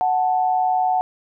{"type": "tone pair together", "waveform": "sine", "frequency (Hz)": [740, 880], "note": ["F#5", "A5"], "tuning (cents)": [0, 0], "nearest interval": "minor third", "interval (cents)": 300, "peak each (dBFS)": [-17, -23], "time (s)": [0.01, 1.01], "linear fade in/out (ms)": 0, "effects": []}